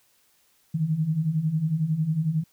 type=beating tone pair; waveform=sine; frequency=150 / 161 Hz; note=D3 / E3; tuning=+37 / -41 cents; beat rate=11 Hz; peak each=-28 / -23 dBFS; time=0.74-2.44 s; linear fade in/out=10 ms; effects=white hiss -64 dBFS RMS until 2.52 s